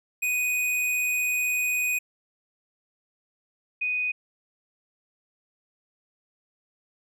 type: tone pair in turn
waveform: square / sine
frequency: 2489 / 2489 Hz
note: D#7 / D#7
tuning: 0 / 0 cents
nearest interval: unison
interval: 0 cents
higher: neither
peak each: -24 dBFS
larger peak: neither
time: 0.22-1.99 / 3.81-4.12 s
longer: first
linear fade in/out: 10 ms
effects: none